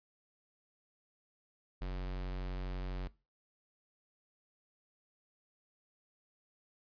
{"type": "tone", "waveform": "square", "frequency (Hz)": 46.03, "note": "F#1", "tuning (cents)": -8, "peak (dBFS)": -37, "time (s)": [1.81, 3.08], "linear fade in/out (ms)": 10, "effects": ["noise-tail reverb RT60 0.3 s tail -20 dB re dry", "resampled to 11025 Hz"]}